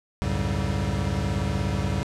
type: tone cluster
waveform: square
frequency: 67.3 / 88.2 / 104.7 / 139.8 / 191.5 Hz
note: C2 / F2 / G#2 / C#3 / G3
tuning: +49 / +18 / +15 / +15 / -40 cents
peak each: -31 dBFS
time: 0.22-2.03 s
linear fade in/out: 0 ms
effects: low-pass 8000 Hz 12 dB/octave